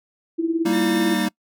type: tone with tremolo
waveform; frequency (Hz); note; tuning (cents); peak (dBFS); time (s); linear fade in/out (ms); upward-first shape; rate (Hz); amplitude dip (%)
sine; 329.6; E4; 0; -15; 0.38-1.15; 20; triangle; 18; 80
type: chord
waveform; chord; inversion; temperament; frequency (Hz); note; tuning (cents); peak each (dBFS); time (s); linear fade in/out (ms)
square; Eb major; first; equal; 196 / 233.1 / 311.1; G3 / Bb3 / Eb4; 0 / 0 / 0; -25; 0.65-1.29; 10
type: tone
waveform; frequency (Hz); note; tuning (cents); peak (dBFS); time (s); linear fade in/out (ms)
25% pulse; 1807; A6; +46; -25; 0.72-1.27; 20
effects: noise-tail reverb RT60 0.1 s tail -25 dB re dry